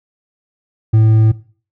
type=tone with hard clipping; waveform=triangle; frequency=110 Hz; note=A2; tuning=in tune; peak=-8 dBFS; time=0.93-1.32 s; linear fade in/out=10 ms; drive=7 dB; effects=noise-tail reverb RT60 0.4 s tail -18 dB re dry